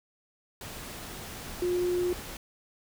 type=tone in noise; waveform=sine; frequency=356.6 Hz; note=F4; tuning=36 cents sharp; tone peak=-25 dBFS; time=1.62-2.13 s; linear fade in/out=2 ms; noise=pink; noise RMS=-41 dBFS; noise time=0.61-2.37 s; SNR=+13 dB; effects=none